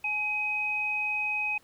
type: tone pair together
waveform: sine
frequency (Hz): 842.3 / 2524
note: G#5 / D#7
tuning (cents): +24 / +24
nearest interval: octave + perfect fifth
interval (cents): 1900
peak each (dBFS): -37 / -27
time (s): 0.04-1.58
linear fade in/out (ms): 5
effects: pink hiss -62 dBFS RMS until 1.63 s